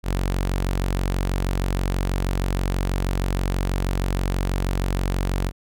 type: tone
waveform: sawtooth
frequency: 46.25 Hz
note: F#1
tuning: in tune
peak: -17 dBFS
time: 0.03-5.52 s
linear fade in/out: 50 ms
effects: none